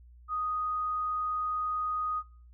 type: tone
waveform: sine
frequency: 1244.5 Hz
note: D#6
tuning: in tune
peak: -29 dBFS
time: 0.28-2.23 s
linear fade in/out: 50 ms
effects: noise-tail reverb RT60 0.4 s tail -21 dB re dry + added 60 Hz sine -51 dBFS peak until 2.53 s

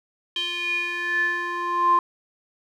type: tone with band-pass filter sweep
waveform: square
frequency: 349.2 Hz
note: F4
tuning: in tune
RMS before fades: -24 dBFS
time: 0.36-1.99 s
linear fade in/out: 2 ms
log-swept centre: 3200 to 1000 Hz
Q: 8.3
effects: none

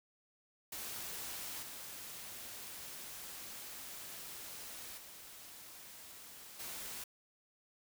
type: noise with level steps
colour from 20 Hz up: white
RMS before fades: -44 / -48 / -53 / -45 dBFS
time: 0.72-7.04 s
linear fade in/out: 5 ms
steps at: 1.62 / 4.97 / 6.59 s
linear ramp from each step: 10 ms
effects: none

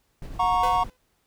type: noise with tremolo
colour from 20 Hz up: brown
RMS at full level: -35 dBFS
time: 0.22-0.9 s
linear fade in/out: 2 ms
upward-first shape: triangle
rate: 9.9 Hz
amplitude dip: 40%
type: chord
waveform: triangle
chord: F# major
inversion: none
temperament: equal with one note detuned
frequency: 726.9 / 932.3 / 1108.7 Hz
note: F#5 / A#5 / C#6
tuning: -31 / 0 / 0 cents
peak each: -22 dBFS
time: 0.39-0.84 s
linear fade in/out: 10 ms
type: tone with exponential decay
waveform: sawtooth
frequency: 505 Hz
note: B4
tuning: 39 cents sharp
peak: -24 dBFS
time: 0.63-0.97 s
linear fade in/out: 5 ms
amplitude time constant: 73 ms
effects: pink hiss -69 dBFS RMS until 1.26 s

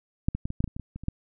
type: clicks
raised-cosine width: 5 ms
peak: -10 / -17 / -17 / -20 / -15 / -11 / -28 / -23 / -23 / -25 / -28 / -13 dBFS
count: 12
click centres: 0.285 / 0.35 / 0.455 / 0.504 / 0.605 / 0.642 / 0.677 / 0.765 / 0.797 / 0.96 / 1.036 / 1.084 s
effects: none

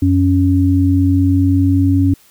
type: tone pair together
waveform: sine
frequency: 92.5 / 277.2 Hz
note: F#2 / C#4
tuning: 0 / 0 cents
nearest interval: octave + perfect fifth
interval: 1900 cents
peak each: -12 dBFS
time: 0.02-2.14 s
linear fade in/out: 5 ms
effects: white hiss -49 dBFS RMS until 2.3 s

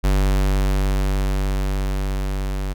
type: tone with level ramp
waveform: square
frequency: 48.37 Hz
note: G1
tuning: 22 cents flat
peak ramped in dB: -15 to -23 dBFS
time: 0.03-2.74 s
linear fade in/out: 20 ms
effects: none

